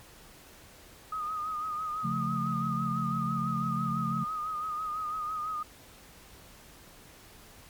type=tone with vibrato; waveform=sine; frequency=1244.5 Hz; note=D#6; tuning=in tune; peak=-31 dBFS; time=1.12-5.63 s; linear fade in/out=5 ms; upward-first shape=sine; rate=6 Hz; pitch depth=46 cents each way
type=chord; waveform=sine; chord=Db augmented; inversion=none; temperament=equal; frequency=138.59 / 174.61 / 220 Hz; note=Db3 / F3 / A3; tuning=0 / 0 / 0 cents; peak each=-34 dBFS; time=2.03-4.25 s; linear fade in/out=20 ms
effects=pink hiss -53 dBFS RMS until 7.69 s + MP3 96 kbps

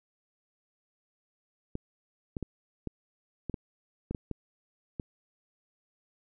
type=clicks; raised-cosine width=3 ms; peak=-21 dBFS; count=10; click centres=1.754 / 2.368 / 2.427 / 2.873 / 3.497 / 3.542 / 4.11 / 4.148 / 4.313 / 4.998 s; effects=none

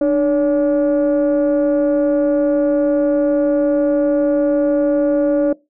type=tone pair together; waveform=sine; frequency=298.9 / 569 Hz; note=D4 / C#5; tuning=+31 / +45 cents; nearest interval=major seventh; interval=1114 cents; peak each=-13 dBFS; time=0.01-5.53 s; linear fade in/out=5 ms; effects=noise-tail reverb RT60 0.2 s tail -20 dB re dry + tanh soft clip ceiling -9 dBFS

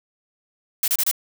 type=noise bursts; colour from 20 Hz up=blue; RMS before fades=-20 dBFS; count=4; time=0.83-1.113 s; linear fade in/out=2 ms; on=49 ms; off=29 ms; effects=none

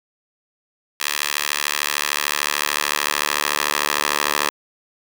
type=tone with high-pass filter sweep; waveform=10% pulse; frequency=73.42 Hz; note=D2; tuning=in tune; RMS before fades=-22 dBFS; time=1-4.5 s; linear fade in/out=5 ms; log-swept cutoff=2000 to 980 Hz; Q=0.76; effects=none

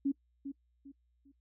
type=tone with echo; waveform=sine; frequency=277.2 Hz; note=C#4; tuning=in tune; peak=-27 dBFS; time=0.05-0.12 s; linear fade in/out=10 ms; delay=400 ms; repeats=3; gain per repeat=-10 dB; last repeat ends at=1.32 s; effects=noise-tail reverb RT60 0.1 s tail -23 dB re dry + added 60 Hz sine -70 dBFS peak until 1.4 s

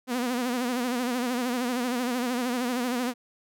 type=tone with vibrato; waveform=sawtooth; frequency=246.9 Hz; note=B3; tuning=in tune; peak=-22 dBFS; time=0.07-3.14 s; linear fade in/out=50 ms; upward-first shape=sine; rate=13 Hz; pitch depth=79 cents each way; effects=none

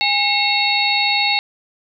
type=tone cluster; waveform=sine; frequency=822 / 2171 / 2705 / 3775 / 4358 Hz; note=G#5 / C#7 / E7 / A#7 / C#8; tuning=-18 / -37 / +44 / +21 / -30 cents; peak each=-21 dBFS; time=0.01-1.39 s; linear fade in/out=0 ms; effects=none

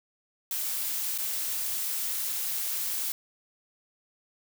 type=noise with dropouts; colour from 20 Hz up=blue; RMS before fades=-31 dBFS; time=0.51-3.12 s; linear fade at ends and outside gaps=1 ms; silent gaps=1.178-1.185 s; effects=none

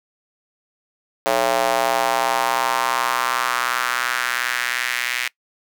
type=tone with high-pass filter sweep; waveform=square; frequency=61.4 Hz; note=B1; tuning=9 cents flat; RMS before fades=-21 dBFS; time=1.26-5.28 s; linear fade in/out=0 ms; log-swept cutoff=590 to 2100 Hz; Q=2.5; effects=noise-tail reverb RT60 0.1 s tail -22 dB re dry

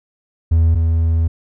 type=tone pair in turn; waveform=triangle; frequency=82 / 82 Hz; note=E2 / E2; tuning=-9 / -9 cents; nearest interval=unison; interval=0 cents; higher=neither; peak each=-7 / -10 dBFS; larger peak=first; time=0.51-0.75 / 0.75-1.28 s; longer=second; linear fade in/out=10 ms; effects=tanh soft clip ceiling -3 dBFS

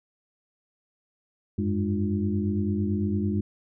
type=tone cluster; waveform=sine; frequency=93.1 / 102 / 205.2 / 301.7 / 354 Hz; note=F#2 / G#2 / G#3 / D4 / F4; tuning=+11 / -31 / -21 / +47 / +23 cents; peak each=-29 / -33 / -26 / -33 / -34 dBFS; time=1.58-3.41 s; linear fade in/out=5 ms; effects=none

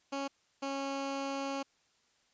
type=tone pair in turn; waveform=15% pulse; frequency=276.2 / 274.6 Hz; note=C#4 / C#4; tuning=-6 / -16 cents; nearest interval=unison; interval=10 cents; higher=first; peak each=-28 dBFS; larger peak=neither; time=0.12-0.28 / 0.62-1.63 s; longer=second; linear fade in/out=10 ms; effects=white hiss -71 dBFS RMS until 2.33 s + resampled to 16000 Hz

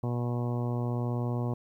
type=harmonic tone; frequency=121 Hz; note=B2; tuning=35 cents flat; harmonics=1 / 2 / 3 / 4 / 5 / 6 / 7 / 8 / 9; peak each=-29 / -35 / -39 / -41 / -43 / -45 / -46 / -47 / -48 dBFS; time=0.03-1.54 s; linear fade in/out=5 ms; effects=11-bit

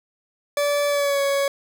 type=tone with pitch glide; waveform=40% pulse; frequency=578 to 558 Hz; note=D5 to C#5; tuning=-28 to +11 cents; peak=-18 dBFS; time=0.57-1.48 s; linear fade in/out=2 ms; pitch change=-61 cents; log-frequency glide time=0.88-1.21 s; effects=none

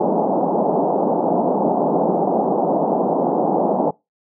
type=band-pass noise; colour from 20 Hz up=white; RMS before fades=-18 dBFS; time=0-3.91 s; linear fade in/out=10 ms; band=170 to 840 Hz; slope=48 dB/octave; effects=noise-tail reverb RT60 0.2 s tail -22 dB re dry

